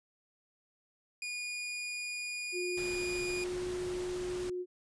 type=tone; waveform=sawtooth; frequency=2444 Hz; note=D#7; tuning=32 cents flat; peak=-33 dBFS; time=1.22-3.44 s; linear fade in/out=2 ms
type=tone with pitch glide; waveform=sine; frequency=358.3 to 361.4 Hz; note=F4 to F#4; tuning=+44 to -41 cents; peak=-34 dBFS; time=2.52-4.66 s; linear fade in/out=50 ms; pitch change=+15 cents; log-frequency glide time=3.26-3.6 s
type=noise; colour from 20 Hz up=pink; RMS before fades=-45 dBFS; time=2.77-4.5 s; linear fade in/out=5 ms
effects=resampled to 22050 Hz